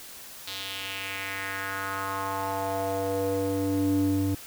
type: tone with band-pass filter sweep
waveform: square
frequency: 97.2 Hz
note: G2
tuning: 14 cents flat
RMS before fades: -29 dBFS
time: 0.47-4.35 s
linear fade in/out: 5 ms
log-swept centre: 3900 to 220 Hz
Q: 2.8
effects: white hiss -44 dBFS RMS until 4.46 s